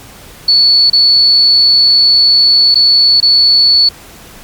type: tone with dropouts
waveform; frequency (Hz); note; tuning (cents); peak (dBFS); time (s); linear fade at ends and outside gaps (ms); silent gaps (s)
sine; 4435; C#8; 0; -4; 0.48-3.89; 5; 0.9-0.93 / 2.745-2.754 / 3.203-3.226
effects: pink hiss -35 dBFS RMS until 4.43 s + MP3 96 kbps